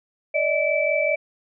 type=tone cluster; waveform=sine; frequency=584 / 629 / 2316 Hz; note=D5 / D#5 / D7; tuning=-10 / +19 / -25 cents; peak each=-23 dBFS; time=0.34-1.16 s; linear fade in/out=10 ms; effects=none